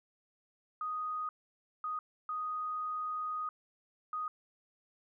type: tone bursts at uneven times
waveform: sine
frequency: 1244.5 Hz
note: D#6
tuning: in tune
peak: -34 dBFS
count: 4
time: 0.81-1.29 / 1.84-1.99 / 2.29-3.49 / 4.13-4.28 s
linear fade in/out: 2 ms
effects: none